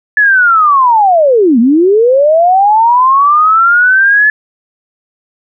sine linear two-way sweep, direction down then up, 1731 to 220 to 1731 Hz, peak -4 dBFS, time 0.17-4.3 s, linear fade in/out 2 ms, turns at 1.59 s, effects none

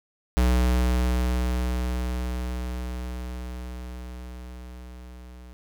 square tone with level ramp, 61.74 Hz, B1, in tune, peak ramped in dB -18 to -43 dBFS, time 0.37-5.53 s, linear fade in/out 0 ms, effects none

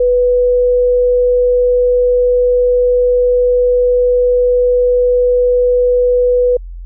sine tone, 493.9 Hz, B4, in tune, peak -8 dBFS, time 0-6.57 s, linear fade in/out 5 ms, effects added 43 Hz sine -25 dBFS peak until 6.85 s

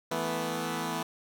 10% pulse chord, E suspended fourth, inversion none, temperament equal, 164.81 / 220 / 246.9 Hz, E3 / A3 / B3, 0 / 0 / 0 cents, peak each -26 / -28 / -26 dBFS, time 0.11-1.03 s, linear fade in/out 5 ms, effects none

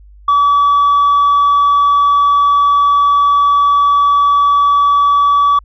sine tone, 1145 Hz, D6, 44 cents flat, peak -5 dBFS, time 0.28-5.59 s, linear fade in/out 5 ms, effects tanh soft clip ceiling -6 dBFS + added 50 Hz sine -37 dBFS peak until 5.64 s

